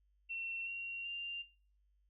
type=tone with pitch steps; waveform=sine; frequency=2711 / 2749 / 2787 Hz; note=E7 / F7 / F7; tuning=+48 / -28 / -4 cents; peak=-39 dBFS; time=0.29-1.43 s; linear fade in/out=20 ms; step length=380 ms; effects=noise-tail reverb RT60 0.4 s tail -18 dB re dry + added 50 Hz sine -70 dBFS peak until 2.09 s